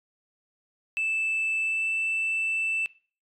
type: tone with pitch glide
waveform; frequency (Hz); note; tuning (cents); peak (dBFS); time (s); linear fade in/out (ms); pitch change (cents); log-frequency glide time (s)
sine; 2637 to 2652; E7 to E7; 0 to +10; -23; 0.97-2.86; 0; +10; 1.6-1.91
effects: noise-tail reverb RT60 0.4 s tail -21 dB re dry + tanh soft clip ceiling -22 dBFS